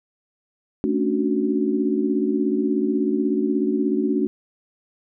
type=chord; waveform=sine; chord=D major seventh; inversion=second; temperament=equal; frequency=220 / 277.2 / 293.7 / 370 Hz; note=A3 / C#4 / D4 / F#4; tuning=0 / 0 / 0 / 0 cents; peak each=-24 dBFS; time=0.84-4.27 s; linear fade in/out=0 ms; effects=none